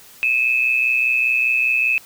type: tone pair together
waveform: sine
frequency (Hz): 2473 / 2598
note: D#7 / E7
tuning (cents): -11 / -26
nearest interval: minor second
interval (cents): 85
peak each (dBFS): -21 / -16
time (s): 0.23-1.98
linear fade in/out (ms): 0
effects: white hiss -45 dBFS RMS until 2.05 s